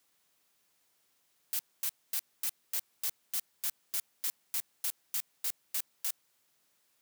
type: noise bursts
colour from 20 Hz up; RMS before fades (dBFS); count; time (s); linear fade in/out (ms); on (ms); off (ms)
blue; -32; 16; 1.53-6.106; 0; 61; 240
effects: white hiss -73 dBFS RMS until 7.01 s + high-pass 100 Hz 12 dB/octave